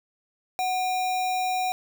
sine tone with sample-and-hold, 740 Hz, F#5, in tune, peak -23 dBFS, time 0.59-1.72 s, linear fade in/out 0 ms, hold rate 3150 Hz, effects none

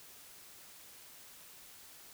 silence, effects white hiss -55 dBFS RMS until 2.13 s

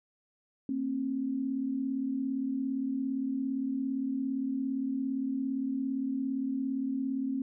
sine tone pair together, 231.5 / 269 Hz, A#3 / C4, -12 / +48 cents, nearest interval minor third, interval 260 cents, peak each -36 / -30 dBFS, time 0.69-7.42 s, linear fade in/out 2 ms, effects none

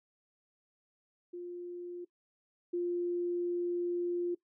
sine tone pair in turn, 352 / 350.2 Hz, F4 / F4, +14 / +5 cents, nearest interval unison, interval 9 cents, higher first, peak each -39 / -30 dBFS, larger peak second, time 1.33-2.05 / 2.73-4.35 s, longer second, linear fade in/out 10 ms, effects noise-tail reverb RT60 0.1 s tail -20 dB re dry

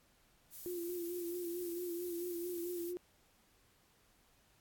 violet noise, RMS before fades -48 dBFS, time 0.5-2.94 s, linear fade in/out 50 ms
sine tone with vibrato, 349.2 Hz, F4, in tune, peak -38 dBFS, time 0.66-2.97 s, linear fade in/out 0 ms, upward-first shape sine, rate 4.5 Hz, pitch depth 43 cents each way
effects pink hiss -70 dBFS RMS until 4.6 s + AAC 64 kbps

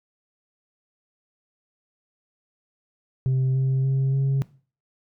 sine tone with pitch steps, 130.81 / 132.56 / 134.33 / 136.13 Hz, C3 / C3 / C3 / C#3, 0 / +23 / +46 / -31 cents, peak -16 dBFS, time 3.26-4.42 s, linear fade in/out 0 ms, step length 290 ms, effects noise-tail reverb RT60 0.4 s tail -21 dB re dry + tanh soft clip ceiling -18 dBFS

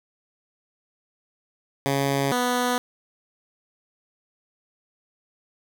10% pulse tone pair in turn, 138.59 / 246.9 Hz, C#3 / B3, 0 / 0 cents, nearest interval minor seventh, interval 1000 cents, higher second, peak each -13 dBFS, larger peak neither, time 1.86-2.32 / 2.32-2.78 s, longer neither, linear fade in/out 0 ms, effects none

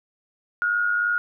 sine tone with amplitude modulation, 1433 Hz, F6, 44 cents sharp, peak -17 dBFS, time 0.62-1.18 s, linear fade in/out 0 ms, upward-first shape sine, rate 103 Hz, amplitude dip 55%, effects none

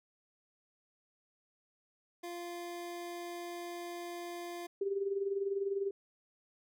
25% pulse tone, 347.3 Hz, F4, 10 cents flat, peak -37 dBFS, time 2.23-4.67 s, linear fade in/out 10 ms
sine tone with tremolo, 395.2 Hz, G4, 14 cents sharp, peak -29 dBFS, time 4.81-5.91 s, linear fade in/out 5 ms, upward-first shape sine, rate 20 Hz, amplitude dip 65%
effects none

